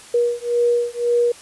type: beating tone pair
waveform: sine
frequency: 477.5 / 479.4 Hz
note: A#4 / A#4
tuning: +42 / +48 cents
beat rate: 1.9 Hz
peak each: -19 / -19 dBFS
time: 0.14-1.32 s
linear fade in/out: 5 ms
effects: white hiss -42 dBFS RMS until 1.41 s + resampled to 24000 Hz